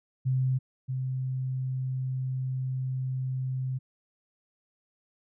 sine tone pair in turn, 130 / 130 Hz, C3 / C3, -11 / -11 cents, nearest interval unison, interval 0 cents, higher neither, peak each -23 / -28 dBFS, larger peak first, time 0.25-0.59 / 0.88-3.79 s, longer second, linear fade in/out 20 ms, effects none

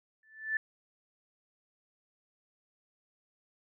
sine tone with exponential growth, 1757 Hz, A6, 3 cents flat, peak -25 dBFS, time 0.23-0.57 s, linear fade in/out 2 ms, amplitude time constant 72 ms, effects none

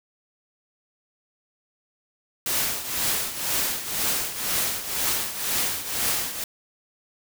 white noise with tremolo, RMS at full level -23 dBFS, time 2.46-6.44 s, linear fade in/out 2 ms, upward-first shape triangle, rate 2 Hz, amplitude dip 75%, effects none

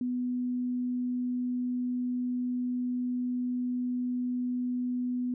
sine tone, 248.1 Hz, B3, 8 cents sharp, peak -28 dBFS, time 0.01-5.34 s, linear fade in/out 2 ms, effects none

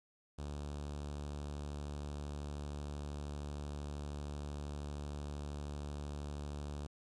sawtooth tone with notch filter, 72.9 Hz, D2, 12 cents flat, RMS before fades -43 dBFS, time 0.38-6.87 s, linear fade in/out 10 ms, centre 2000 Hz, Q 1.4, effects resampled to 22050 Hz + 12-bit

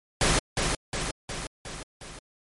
pink noise with echo, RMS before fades -22 dBFS, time 0.21-0.39 s, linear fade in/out 2 ms, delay 360 ms, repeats 5, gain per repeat -4 dB, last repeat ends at 2.19 s, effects MP3 48 kbps

